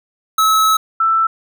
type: tone pair in turn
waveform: square / sine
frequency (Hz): 1295 / 1327.6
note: E6 / E6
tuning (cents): -31 / +12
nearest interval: unison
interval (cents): 43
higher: second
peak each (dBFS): -11 / -11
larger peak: neither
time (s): 0.38-0.77 / 1-1.27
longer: first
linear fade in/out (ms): 5
effects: none